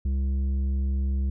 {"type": "tone with tanh clipping", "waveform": "triangle", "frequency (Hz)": 67.2, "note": "C2", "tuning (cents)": 47, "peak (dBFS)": -24, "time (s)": [0.05, 1.3], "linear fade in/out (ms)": 5, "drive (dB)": 12, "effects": []}